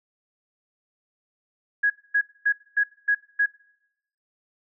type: tone bursts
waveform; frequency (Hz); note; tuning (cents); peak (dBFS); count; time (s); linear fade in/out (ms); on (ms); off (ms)
sine; 1661.2; G#6; 0; -17; 6; 1.83-3.462; 10; 72; 240
effects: noise-tail reverb RT60 0.8 s tail -22 dB re dry